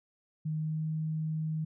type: tone with pitch glide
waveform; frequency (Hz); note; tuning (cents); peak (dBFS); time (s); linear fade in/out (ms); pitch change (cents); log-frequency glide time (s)
sine; 155.56 to 157.1; D#3 to D#3; 0 to +17; -30; 0.45-1.65; 10; +17; 0.57-0.85
effects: none